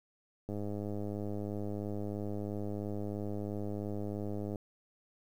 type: click train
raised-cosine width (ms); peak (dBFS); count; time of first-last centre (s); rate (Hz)
2; -26; 420; 0.49-4.558; 103
effects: 10-bit